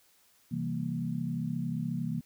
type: chord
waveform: sine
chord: C dominant seventh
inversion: none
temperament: equal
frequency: 130.81 / 164.81 / 196 / 233.1 Hz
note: C3 / E3 / G3 / Bb3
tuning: 0 / 0 / 0 / 0 cents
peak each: -37 / -34 / -40 / -35 dBFS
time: 0.51-2.21 s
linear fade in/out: 10 ms
effects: white hiss -65 dBFS RMS until 2.25 s